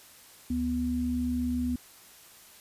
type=tone pair together; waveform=sine; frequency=73.42 / 247 Hz; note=D2 / B3; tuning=0 / 0 cents; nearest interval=octave + major sixth; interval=2100 cents; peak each=-34 / -27 dBFS; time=0.5-1.76 s; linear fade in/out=5 ms; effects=white hiss -53 dBFS RMS until 2.6 s + resampled to 32000 Hz